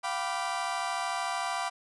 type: chord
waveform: 35% pulse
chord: G dominant seventh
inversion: third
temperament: equal with one note detuned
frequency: 698.5 / 771.9 / 987.8 / 1174.7 Hz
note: F5 / G5 / B5 / D6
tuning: 0 / -27 / 0 / 0 cents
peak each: -34 dBFS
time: 0.03-1.7 s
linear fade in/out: 20 ms
effects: resampled to 24000 Hz

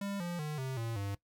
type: tone with pitch steps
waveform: square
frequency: 199.8 / 173.94 / 151.42 / 131.82 / 114.75 / 99.9 Hz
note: G3 / F3 / D#3 / C3 / A#2 / G2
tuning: +33 / -7 / -47 / +13 / -27 / +33 cents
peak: -36 dBFS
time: 0.01-1.15 s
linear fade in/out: 5 ms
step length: 190 ms
effects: noise-tail reverb RT60 0.1 s tail -18 dB re dry

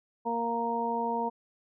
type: harmonic tone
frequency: 233 Hz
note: A#3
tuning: 1 cent flat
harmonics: 1 / 2 / 3 / 4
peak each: -35 / -34 / -36 / -30 dBFS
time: 0.25-1.3 s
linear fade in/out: 20 ms
effects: none

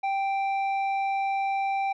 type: tone with low-pass filter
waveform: square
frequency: 784 Hz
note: G5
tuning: in tune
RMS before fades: -27 dBFS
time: 0.03-1.93 s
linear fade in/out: 10 ms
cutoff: 1800 Hz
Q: 2.5
effects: none

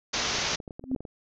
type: low-pass noise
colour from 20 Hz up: white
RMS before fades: -29 dBFS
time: 0.13-0.56 s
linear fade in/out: 10 ms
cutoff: 6500 Hz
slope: 96 dB/octave
type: clicks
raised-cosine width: 2 ms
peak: -26 dBFS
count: 12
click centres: 0.348 / 0.385 / 0.534 / 0.602 / 0.678 / 0.708 / 0.795 / 0.84 / 0.915 / 0.962 / 1.006 / 1.052 s
type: tone with exponential growth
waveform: sine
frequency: 260 Hz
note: C4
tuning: 11 cents flat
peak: -20 dBFS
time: 0.81-0.95 s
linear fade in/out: 2 ms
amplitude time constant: 30 ms
effects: none

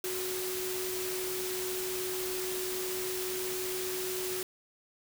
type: tone in noise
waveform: sine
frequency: 370 Hz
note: F#4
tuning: in tune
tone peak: -35 dBFS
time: 0.04-4.43 s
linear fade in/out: 2 ms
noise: white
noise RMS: -37 dBFS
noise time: 0.04-4.43 s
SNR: -1 dB
effects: none

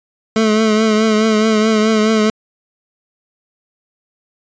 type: tone with vibrato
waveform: 25% pulse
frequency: 217.6 Hz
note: A3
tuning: 19 cents flat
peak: -7 dBFS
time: 0.36-2.3 s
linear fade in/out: 2 ms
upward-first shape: triangle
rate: 4.7 Hz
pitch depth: 48 cents each way
effects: resampled to 16000 Hz

